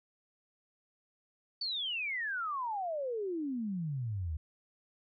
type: exponential sweep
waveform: sine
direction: down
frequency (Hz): 4596 to 73.42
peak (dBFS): -33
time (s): 1.61-4.37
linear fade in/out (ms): 5
effects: none